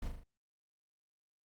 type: noise with echo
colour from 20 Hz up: brown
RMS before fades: -39 dBFS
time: 0.02-0.08 s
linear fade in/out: 5 ms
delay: 39 ms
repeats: 4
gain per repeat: -4 dB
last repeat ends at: 0.236 s
effects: Opus 48 kbps